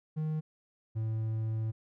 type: tone pair in turn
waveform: triangle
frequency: 155.56 / 110.7 Hz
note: D#3 / A2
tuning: 0 / +11 cents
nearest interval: tritone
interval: 589 cents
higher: first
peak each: -28 dBFS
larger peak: neither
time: 0.16-0.41 / 0.95-1.72 s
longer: second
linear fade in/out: 20 ms
effects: none